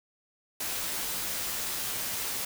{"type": "noise with comb filter", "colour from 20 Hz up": "white", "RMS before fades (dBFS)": -33, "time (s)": [0.6, 2.45], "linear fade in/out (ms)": 5, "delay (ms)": 14, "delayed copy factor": -0.5, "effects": []}